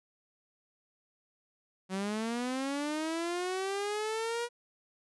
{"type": "linear sweep", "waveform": "sawtooth", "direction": "up", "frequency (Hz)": [185, 481.5], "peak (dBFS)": -28, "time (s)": [1.89, 4.49], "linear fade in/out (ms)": 50, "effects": ["resampled to 24000 Hz"]}